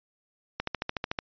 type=click train; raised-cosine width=0.3 ms; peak=-13 dBFS; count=9; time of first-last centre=0.6-1.188 s; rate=13.6 Hz; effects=resampled to 11025 Hz